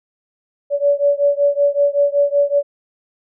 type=beating tone pair; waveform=sine; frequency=569 / 574.3 Hz; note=C#5 / D5; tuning=+45 / -39 cents; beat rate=5.3 Hz; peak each=-15 / -16 dBFS; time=0.7-2.63 s; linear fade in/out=50 ms; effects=none